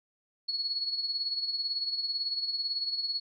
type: tone with tremolo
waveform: sine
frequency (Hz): 4365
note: C#8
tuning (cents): -28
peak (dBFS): -27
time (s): 0.48-3.2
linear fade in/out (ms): 10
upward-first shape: sine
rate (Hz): 18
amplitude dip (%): 60
effects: none